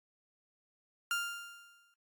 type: tone with exponential decay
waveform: 30% pulse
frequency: 1398 Hz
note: F6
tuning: 1 cent sharp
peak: -27 dBFS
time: 1.11-1.94 s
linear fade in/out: 1 ms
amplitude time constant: 180 ms
effects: AAC 64 kbps